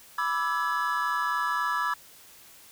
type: chord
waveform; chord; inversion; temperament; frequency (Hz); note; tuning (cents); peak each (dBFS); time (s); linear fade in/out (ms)
triangle; E dominant seventh; second; equal with one note detuned; 987.8 / 1174.7 / 1318.5 / 1688.3; B5 / D6 / E6 / G#6; 0 / 0 / 0 / +28; -29; 0.18-1.94; 5
effects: white hiss -52 dBFS RMS until 2.71 s